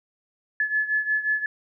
sine beating tone pair, 1717 / 1722.6 Hz, A6 / A6, -43 / -37 cents, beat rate 5.6 Hz, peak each -23 / -27 dBFS, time 0.6-1.46 s, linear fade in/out 2 ms, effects none

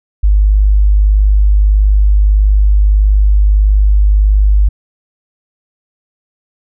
sine tone, 50.8 Hz, G#1, 38 cents flat, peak -5 dBFS, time 0.23-4.69 s, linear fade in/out 10 ms, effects none

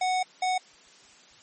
square tone bursts at uneven times, 740 Hz, F#5, in tune, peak -24 dBFS, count 2, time 0.01-0.23 / 0.42-0.58 s, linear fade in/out 5 ms, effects white hiss -54 dBFS RMS until 1.42 s + MP3 32 kbps

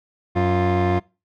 25% pulse tone pair together, 92.7 / 351.4 Hz, F#2 / F4, +4 / +11 cents, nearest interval octave + major seventh, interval 2307 cents, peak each -16 dBFS, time 0.35-1 s, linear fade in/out 20 ms, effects noise-tail reverb RT60 0.3 s tail -24 dB re dry + low-pass 2000 Hz 12 dB/octave

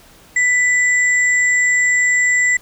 sine tone pair together, 1983 / 7500 Hz, B6 / A#8, +7 / +10 cents, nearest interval octave + major seventh, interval 2303 cents, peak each -12 / -22 dBFS, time 0.36-2.57 s, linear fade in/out 5 ms, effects pink hiss -46 dBFS RMS until 2.61 s

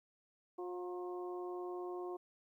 harmonic tone with a mistuned harmonic, 179 Hz, F3, 43 cents sharp, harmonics 2 / 3 / 4 / 5 / 6, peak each -41 / -56 / -49 / -57 / -52 dBFS, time 0.58-2.17 s, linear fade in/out 10 ms, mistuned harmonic 5, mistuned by +55 cents, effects 13-bit

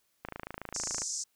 click train, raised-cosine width 0.5 ms, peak -23 dBFS, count 22, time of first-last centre 0.25-1.019 s, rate 27.3 Hz
pink band-pass noise, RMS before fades -36 dBFS, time 0.74-1.24 s, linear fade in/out 10 ms, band 5600 to 7600 Hz, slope 48 dB/octave
effects white hiss -74 dBFS RMS until 1.35 s

